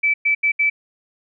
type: tone bursts at uneven times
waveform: sine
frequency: 2312 Hz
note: D7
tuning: 28 cents flat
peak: -14 dBFS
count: 4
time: 0.03-0.14 / 0.25-0.35 / 0.43-0.52 / 0.59-0.7 s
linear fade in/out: 10 ms
effects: none